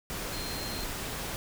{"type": "tone in noise", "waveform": "sine", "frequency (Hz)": 4186, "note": "C8", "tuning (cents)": 0, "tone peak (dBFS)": -40, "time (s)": [0.33, 0.84], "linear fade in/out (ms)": 0, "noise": "pink", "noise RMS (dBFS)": -36, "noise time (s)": [0.1, 1.36], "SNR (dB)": -7, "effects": []}